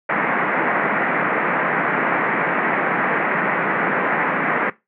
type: band-pass noise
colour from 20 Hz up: white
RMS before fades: -20 dBFS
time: 0.09-4.7 s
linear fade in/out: 5 ms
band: 150 to 2100 Hz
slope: 48 dB/octave
effects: noise-tail reverb RT60 0.2 s tail -18 dB re dry